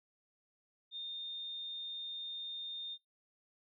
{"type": "tone", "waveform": "sine", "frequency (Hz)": 3642, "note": "A#7", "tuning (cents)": -41, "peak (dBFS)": -40, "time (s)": [0.91, 2.98], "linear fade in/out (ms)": 50, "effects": ["noise-tail reverb RT60 0.2 s tail -21 dB re dry"]}